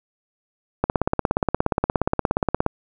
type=click train; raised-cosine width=1 ms; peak=-4 dBFS; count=32; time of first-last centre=0.84-2.664 s; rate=17 Hz; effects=none